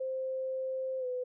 sine tone with pitch glide, 523.3 to 501.7 Hz, C5 to B4, 0 to +27 cents, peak -32 dBFS, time 0-1.24 s, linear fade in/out 10 ms, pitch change -73 cents, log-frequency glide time 0.99-1.06 s, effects none

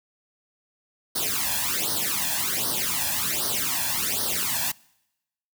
white noise with flanger, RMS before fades -26 dBFS, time 1.15-4.72 s, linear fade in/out 10 ms, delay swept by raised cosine 0.2 to 1.2 ms, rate 1.3 Hz, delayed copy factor +0.9, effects noise-tail reverb RT60 0.9 s tail -25 dB re dry + high-pass 80 Hz 12 dB/octave

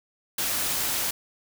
white noise, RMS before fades -27 dBFS, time 0.38-1.11 s, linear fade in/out 5 ms, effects none

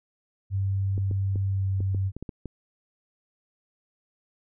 sine tone with pitch glide, 97.4 to 96.34 Hz, G2 to G2, -11 to -30 cents, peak -23 dBFS, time 0.5-2.12 s, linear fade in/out 50 ms, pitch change -19 cents, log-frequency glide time 1.49-1.66 s
clicks, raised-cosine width 3 ms, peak -22 dBFS, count 9, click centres 0.979 / 1.112 / 1.358 / 1.805 / 1.947 / 2.166 / 2.226 / 2.292 / 2.457 s
effects none

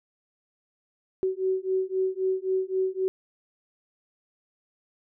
sine beating tone pair, 375.3 / 379.1 Hz, F#4 / F#4, +25 / +42 cents, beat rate 3.8 Hz, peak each -27 dBFS, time 1.23-3.08 s, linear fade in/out 0 ms, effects none

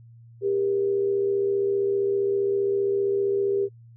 sine tone pair together, 397.2 / 472.4 Hz, G4 / A#4, +23 / +23 cents, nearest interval minor third, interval 300 cents, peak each -21 / -31 dBFS, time 0.41-3.69 s, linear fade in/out 50 ms, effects noise-tail reverb RT60 0.1 s tail -26 dB re dry + added 116 Hz sine -46 dBFS peak until 3.96 s

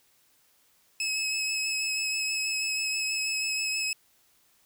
20% pulse tone with vibrato, 2577 Hz, E7, 40 cents flat, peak -22 dBFS, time 1-3.93 s, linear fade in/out 2 ms, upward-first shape sine, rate 6.2 Hz, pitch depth 17 cents each way, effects white hiss -65 dBFS RMS until 4.65 s

